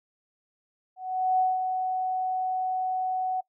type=tone with ADSR envelope; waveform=sine; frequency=745 Hz; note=F#5; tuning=12 cents sharp; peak=-19 dBFS; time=0.96-3.41 s; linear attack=430 ms; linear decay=190 ms; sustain=-6 dB; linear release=11 ms; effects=noise-tail reverb RT60 0.1 s tail -21 dB re dry